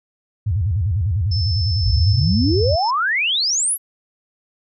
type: tone with vibrato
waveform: sine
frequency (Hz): 92.5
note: F#2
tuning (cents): 0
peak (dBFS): -16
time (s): 0.46-2.76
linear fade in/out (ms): 10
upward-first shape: square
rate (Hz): 10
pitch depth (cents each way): 240
type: tone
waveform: sine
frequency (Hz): 5274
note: E8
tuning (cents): 0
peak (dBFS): -24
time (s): 1.31-2.91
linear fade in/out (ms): 10
type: exponential sweep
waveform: sine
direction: up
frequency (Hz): 45.76 to 11960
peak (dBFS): -16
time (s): 1.82-3.78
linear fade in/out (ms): 50
effects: none